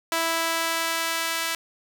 sawtooth tone with high-pass filter sweep, 329.6 Hz, E4, in tune, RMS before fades -26 dBFS, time 0.12-1.55 s, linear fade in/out 2 ms, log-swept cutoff 820 to 1600 Hz, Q 0.75, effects none

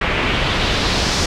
pink noise with low-pass filter sweep, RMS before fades -18 dBFS, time 0.01-1.26 s, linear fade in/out 5 ms, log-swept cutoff 2300 to 5800 Hz, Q 1.9, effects none

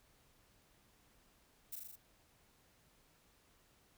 violet noise with echo, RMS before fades -44 dBFS, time 1.72-1.76 s, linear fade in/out 10 ms, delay 40 ms, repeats 5, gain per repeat -2 dB, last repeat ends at 1.96 s, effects pink hiss -70 dBFS RMS until 3.97 s

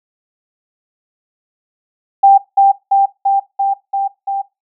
sine tone with echo, 789 Hz, G5, 11 cents sharp, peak -3 dBFS, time 2.23-2.38 s, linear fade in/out 10 ms, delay 340 ms, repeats 6, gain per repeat -2 dB, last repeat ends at 4.42 s, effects noise-tail reverb RT60 0.2 s tail -17 dB re dry

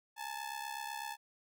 sawtooth ring-modulated tone, 870 Hz, A5, 20 cents flat, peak -33 dBFS, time 0.16-1.17 s, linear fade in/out 50 ms, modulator 34 Hz, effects none

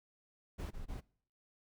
brown noise bursts, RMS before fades -42 dBFS, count 3, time 0.58-1.01 s, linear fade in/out 20 ms, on 130 ms, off 20 ms, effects noise-tail reverb RT60 0.6 s tail -24 dB re dry

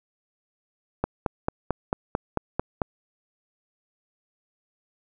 click train, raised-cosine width 1 ms, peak -9 dBFS, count 9, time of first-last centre 1.04-2.818 s, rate 4.5 Hz, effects none

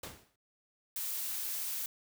pink noise with exponential decay, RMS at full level -39 dBFS, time 0.03-0.36 s, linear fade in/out 5 ms, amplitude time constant 70 ms
blue noise, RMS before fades -37 dBFS, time 0.96-1.86 s, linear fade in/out 2 ms
effects high-pass 60 Hz 12 dB/octave

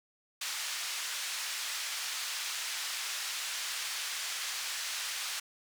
white band-pass noise, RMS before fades -37 dBFS, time 0.41-5.4 s, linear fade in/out 5 ms, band 1300 to 6400 Hz, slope 12 dB/octave, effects none

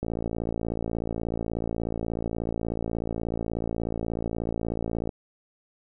click train, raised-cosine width 2 ms, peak -16 dBFS, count 287, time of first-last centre 0.03-5.092 s, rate 56.5 Hz, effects none

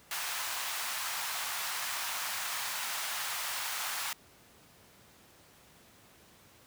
pink high-pass noise, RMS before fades -36 dBFS, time 0.11-4.13 s, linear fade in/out 2 ms, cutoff 860 Hz, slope 24 dB/octave, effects pink hiss -59 dBFS RMS until 6.66 s + high-pass 80 Hz 12 dB/octave

